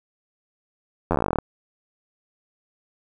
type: slowing click train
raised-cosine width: 1 ms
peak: -7 dBFS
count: 16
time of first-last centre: 1.11-1.386 s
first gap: 11 ms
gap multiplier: 1.07
effects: 8-bit